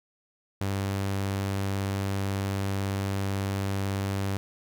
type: tone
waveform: sawtooth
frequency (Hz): 98.1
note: G2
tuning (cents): +2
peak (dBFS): -23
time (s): 0.61-4.37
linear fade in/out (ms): 0
effects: none